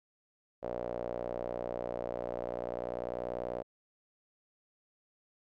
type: tone with band-pass filter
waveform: sawtooth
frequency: 60.2 Hz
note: B1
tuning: 44 cents flat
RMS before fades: -38 dBFS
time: 0.62-3.63 s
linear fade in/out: 20 ms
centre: 570 Hz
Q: 4.3
effects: none